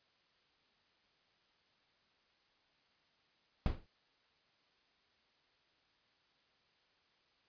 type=noise with exponential decay; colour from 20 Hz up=brown; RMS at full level=-28 dBFS; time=3.66-3.86 s; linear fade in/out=1 ms; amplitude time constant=42 ms; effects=white hiss -73 dBFS RMS until 7.48 s + resampled to 11025 Hz